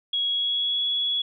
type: tone with pitch glide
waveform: sine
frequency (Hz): 3322 to 3370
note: G#7 to G#7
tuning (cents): 0 to +25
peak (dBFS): -22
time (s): 0.13-1.22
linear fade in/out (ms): 5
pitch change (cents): +25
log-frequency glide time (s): 0.27-0.84
effects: none